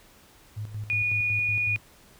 sine tone with tremolo, 105.8 Hz, G#2, 33 cents sharp, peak -30 dBFS, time 0.56-1.79 s, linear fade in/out 20 ms, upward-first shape square, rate 5.4 Hz, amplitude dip 65%
sine tone, 2453 Hz, D#7, 25 cents flat, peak -23 dBFS, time 0.9-1.76 s, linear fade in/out 0 ms
effects pink hiss -55 dBFS RMS until 2.19 s

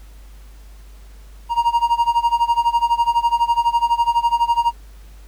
triangle tone with tremolo, 940 Hz, A#5, 14 cents sharp, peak -9 dBFS, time 1.49-4.73 s, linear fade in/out 50 ms, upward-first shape sine, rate 12 Hz, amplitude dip 90%, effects added 50 Hz sine -38 dBFS peak until 5.27 s + pink hiss -52 dBFS RMS until 5.27 s

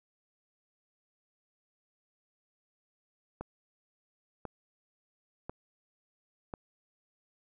click train, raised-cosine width 1 ms, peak -24 dBFS, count 4, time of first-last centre 3.41-6.538 s, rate 0.959 Hz, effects none

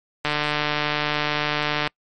click train, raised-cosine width 0.3 ms, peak -6 dBFS, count 243, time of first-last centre 0.25-1.874 s, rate 149 Hz, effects noise-tail reverb RT60 0.1 s tail -26 dB re dry + MP3 48 kbps

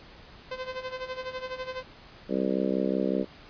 sawtooth tone with tremolo, 514 Hz, C5, 31 cents flat, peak -27 dBFS, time 0.51-1.83 s, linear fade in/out 5 ms, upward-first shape sine, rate 12 Hz, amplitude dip 75%
harmonic tone, 65.41 Hz, C2, in tune, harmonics 3 / 4 / 5 / 6 / 7 / 8 / 9, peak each -30 / -31 / -32 / -33 / -33 / -34 / -35 dBFS, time 2.28-3.26 s, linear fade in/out 50 ms
effects pink hiss -50 dBFS RMS until 3.49 s + resampled to 11025 Hz

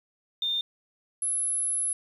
sine tone pair in turn, 3619 / 10974 Hz, A7 / F9, +48 / -31 cents, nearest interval octave + perfect fifth, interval 1921 cents, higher second, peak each -25 dBFS, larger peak neither, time 0.42-0.61 / 1.22-1.93 s, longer second, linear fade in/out 2 ms, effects 9-bit

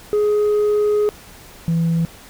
sine tone pair in turn, 418.5 / 166.08 Hz, G#4 / E3, +13 / +13 cents, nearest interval octave + major third, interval 1600 cents, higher first, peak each -11 / -13 dBFS, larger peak first, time 0.13-1.09 / 1.68-2.05 s, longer first, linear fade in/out 0 ms, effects tanh soft clip ceiling -13 dBFS + pink hiss -42 dBFS RMS until 2.29 s

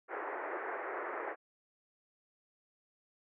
pink band-pass noise, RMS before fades -40 dBFS, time 0.08-1.36 s, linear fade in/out 50 ms, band 350 to 2000 Hz, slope 48 dB/octave, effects none

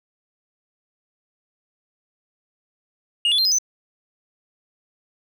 sine tone with pitch steps, 2848 / 3446 / 4170 / 5045 / 6105 Hz, F7 / A7 / C8 / D#8 / G8, +33 / -37 / -7 / +23 / -47 cents, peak -13 dBFS, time 3.25-3.585 s, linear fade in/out 2 ms, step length 67 ms, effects tanh soft clip ceiling -15 dBFS

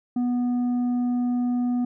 sine tone with tanh clipping, 245.2 Hz, B3, 12 cents flat, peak -22 dBFS, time 0.16-1.85 s, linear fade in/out 5 ms, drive 5 dB, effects none

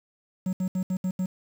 triangle tone bursts at uneven times, 185 Hz, F#3, in tune, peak -22 dBFS, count 6, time 0.46-0.53 / 0.6-0.68 / 0.75-0.83 / 0.9-0.97 / 1.04-1.11 / 1.19-1.26 s, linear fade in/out 5 ms, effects 8-bit

